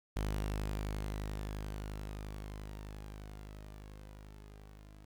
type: tone with level ramp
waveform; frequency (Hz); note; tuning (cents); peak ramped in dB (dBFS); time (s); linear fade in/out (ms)
sawtooth; 51.5; G#1; -14; -29 to -49; 0.16-5.05; 5
effects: 11-bit